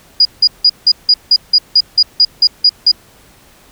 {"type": "tone bursts", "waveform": "sine", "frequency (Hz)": 4889, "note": "D#8", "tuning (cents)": -31, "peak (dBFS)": -4, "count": 13, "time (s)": [0.2, 2.916], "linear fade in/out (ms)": 5, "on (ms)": 52, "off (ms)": 170, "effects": ["pink hiss -45 dBFS RMS until 3.71 s"]}